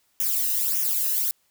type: noise with flanger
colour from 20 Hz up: violet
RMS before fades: -24 dBFS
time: 0.2-1.31 s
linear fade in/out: 0 ms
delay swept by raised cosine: 0.23 to 0.91 ms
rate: 1.7 Hz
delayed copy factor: -0.95
effects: white hiss -67 dBFS RMS until 1.5 s